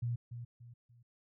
sine tone with echo, 119.2 Hz, A#2, 39 cents sharp, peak -32 dBFS, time 0.02-0.16 s, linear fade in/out 10 ms, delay 290 ms, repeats 3, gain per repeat -9 dB, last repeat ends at 1.03 s, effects none

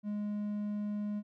triangle tone, 207.8 Hz, G#3, 1 cent sharp, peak -31 dBFS, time 0.03-1.23 s, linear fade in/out 50 ms, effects none

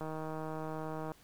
click train, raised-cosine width 1 ms, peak -27 dBFS, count 175, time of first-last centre 0.01-1.118 s, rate 157 Hz, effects pink hiss -62 dBFS RMS until 1.23 s

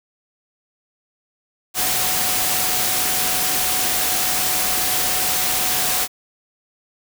sine tone in noise, 740 Hz, F#5, in tune, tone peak -31 dBFS, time 1.74-6.08 s, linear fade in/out 50 ms, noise white, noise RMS -20 dBFS, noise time 1.74-6.08 s, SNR -14 dB, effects none

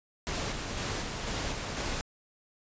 pink noise with tremolo, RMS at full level -33 dBFS, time 0.27-2.01 s, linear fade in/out 0 ms, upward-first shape square, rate 2 Hz, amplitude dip 30%, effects resampled to 16000 Hz

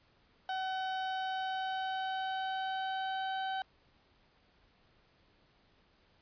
35% pulse tone with pitch glide, 756 to 764.8 Hz, F#5 to G5, +37 to -43 cents, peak -32 dBFS, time 0.49-3.62 s, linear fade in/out 2 ms, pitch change +20 cents, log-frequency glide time 0.93-3.32 s, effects pink hiss -68 dBFS RMS until 6.21 s + resampled to 11025 Hz

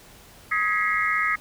sine tone cluster, 1263 / 1659 / 1929 / 2128 / 2204 Hz, D#6 / G#6 / B6 / C7 / C#7, +26 / -2 / -41 / +29 / -11 cents, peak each -25 / -29 / -26 / -26 / -34 dBFS, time 0.51-1.36 s, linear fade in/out 10 ms, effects pink hiss -49 dBFS RMS until 1.4 s

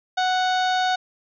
harmonic tone, 740 Hz, F#5, in tune, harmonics 1 / 2 / 3 / 4 / 5 / 6 / 7 / 8 / 9, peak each -20 / -26 / -38 / -36 / -30 / -35 / -45 / -45 / -44 dBFS, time 0.17-0.96 s, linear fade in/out 10 ms, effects none

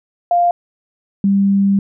sine tone pair in turn, 698.5 / 197.77 Hz, F5 / G3, 0 / +16 cents, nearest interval octave + minor seventh, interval 2184 cents, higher first, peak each -10 dBFS, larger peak neither, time 0.31-0.51 / 1.24-1.79 s, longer second, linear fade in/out 2 ms, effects none

